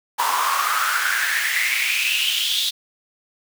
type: noise with high-pass filter sweep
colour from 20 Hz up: pink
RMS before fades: -21 dBFS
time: 0.18-2.71 s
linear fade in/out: 20 ms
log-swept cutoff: 920 to 3700 Hz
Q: 6.6
effects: none